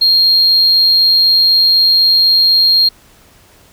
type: tone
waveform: sine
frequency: 4228 Hz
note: C8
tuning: 17 cents sharp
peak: -5 dBFS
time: 0.01-2.89 s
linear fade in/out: 10 ms
effects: tanh soft clip ceiling -4 dBFS + pink hiss -46 dBFS RMS until 3.72 s